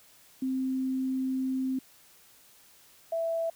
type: tone pair in turn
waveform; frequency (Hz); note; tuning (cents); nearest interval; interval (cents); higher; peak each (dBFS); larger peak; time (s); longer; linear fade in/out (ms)
sine; 261.6 / 661.1; C4 / E5; 0 / +5; octave + major third; 1605; second; -27; neither; 0.42-1.79 / 3.12-3.5; first; 5
effects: white hiss -58 dBFS RMS until 3.55 s